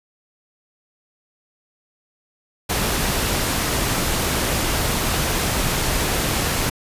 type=noise; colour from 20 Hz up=pink; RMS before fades=-21 dBFS; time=2.69-6.7 s; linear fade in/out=10 ms; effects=resampled to 32000 Hz